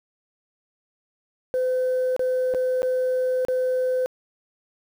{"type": "tone with dropouts", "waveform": "sine", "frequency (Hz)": 510, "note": "C5", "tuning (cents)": -44, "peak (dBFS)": -18, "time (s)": [1.54, 4.06], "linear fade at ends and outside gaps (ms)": 0, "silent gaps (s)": [[2.164, 2.194], [2.539, 2.547], [2.82, 2.83], [3.45, 3.484]], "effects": ["tanh soft clip ceiling -18 dBFS", "8-bit"]}